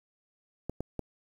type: clicks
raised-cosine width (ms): 2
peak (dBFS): -20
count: 3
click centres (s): 0.696 / 0.806 / 0.993
effects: 9-bit